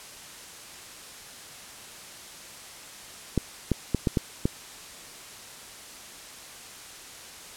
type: clicks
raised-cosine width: 3 ms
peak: -9 dBFS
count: 6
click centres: 3.377 / 3.717 / 3.947 / 4.072 / 4.172 / 4.455 s
effects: white hiss -44 dBFS RMS until 7.56 s + low-pass 10000 Hz 12 dB/octave